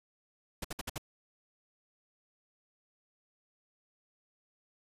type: noise bursts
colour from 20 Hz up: pink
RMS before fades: -37 dBFS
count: 5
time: 0.62-0.981 s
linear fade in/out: 5 ms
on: 25 ms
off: 59 ms
effects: resampled to 32000 Hz